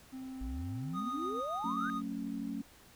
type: tone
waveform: triangle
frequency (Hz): 261.6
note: C4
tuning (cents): 0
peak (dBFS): -39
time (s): 0.12-1.41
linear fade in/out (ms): 20
type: exponential sweep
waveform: sine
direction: up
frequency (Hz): 51 to 1614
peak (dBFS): -37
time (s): 0.41-1.9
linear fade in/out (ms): 0
type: tone with tremolo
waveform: triangle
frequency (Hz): 1239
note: D#6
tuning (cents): -8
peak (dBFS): -33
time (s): 0.93-2.02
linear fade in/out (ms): 50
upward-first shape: sine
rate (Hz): 6.9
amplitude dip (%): 35
type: chord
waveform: sine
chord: F# minor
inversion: none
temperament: equal with one note detuned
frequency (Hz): 185 / 224.5 / 277.2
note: F#3 / A3 / C#4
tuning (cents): 0 / +35 / 0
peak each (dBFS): -43 / -39 / -39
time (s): 1.64-2.62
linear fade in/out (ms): 5
effects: pink hiss -59 dBFS RMS until 2.95 s